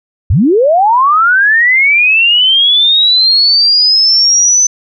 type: linear sweep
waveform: sine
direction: up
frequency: 63.1 to 6110 Hz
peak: -5 dBFS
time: 0.3-4.67 s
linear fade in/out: 5 ms
effects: none